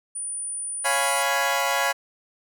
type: tone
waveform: sine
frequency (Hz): 9430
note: D9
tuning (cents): +6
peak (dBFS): -28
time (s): 0.15-1.23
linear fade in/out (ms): 10
type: chord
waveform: 20% pulse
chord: C# dominant seventh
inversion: none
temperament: equal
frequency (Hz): 554.4 / 698.5 / 830.6 / 987.8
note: C#5 / E#5 / G#5 / B5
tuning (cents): 0 / 0 / 0 / 0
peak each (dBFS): -22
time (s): 0.84-1.93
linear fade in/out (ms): 20
effects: none